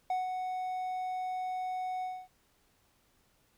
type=tone with ADSR envelope; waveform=triangle; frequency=740 Hz; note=F#5; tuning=in tune; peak=-26 dBFS; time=0.1-2.28 s; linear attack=3 ms; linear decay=160 ms; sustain=-5 dB; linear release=250 ms; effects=pink hiss -70 dBFS RMS until 3.57 s